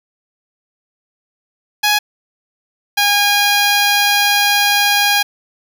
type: tone pair in turn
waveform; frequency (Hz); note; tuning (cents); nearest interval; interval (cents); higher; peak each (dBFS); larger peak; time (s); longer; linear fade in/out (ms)
10% pulse; 834 / 816.4; G#5 / G#5; +7 / -30; unison; 37; first; -3; neither; 1.83-1.99 / 2.97-5.23; second; 10
effects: none